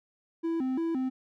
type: tone with vibrato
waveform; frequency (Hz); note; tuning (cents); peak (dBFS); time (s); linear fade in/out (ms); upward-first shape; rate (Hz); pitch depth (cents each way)
triangle; 293.1; D4; -3; -25; 0.43-1.1; 20; square; 2.9; 210
effects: none